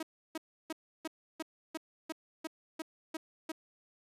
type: tone bursts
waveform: sawtooth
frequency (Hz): 319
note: D#4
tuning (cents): +43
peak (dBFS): -32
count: 11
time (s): 0-3.519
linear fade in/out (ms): 5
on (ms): 29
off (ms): 320
effects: resampled to 32000 Hz